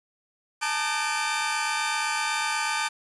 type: tone cluster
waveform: sawtooth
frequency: 859 / 907 / 1210 / 1528 / 2343 Hz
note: A5 / A#5 / D#6 / G6 / D7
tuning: -42 / -48 / -49 / -45 / -5 cents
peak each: -28 dBFS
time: 0.61-2.89 s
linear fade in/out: 20 ms
effects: resampled to 24000 Hz + 8-bit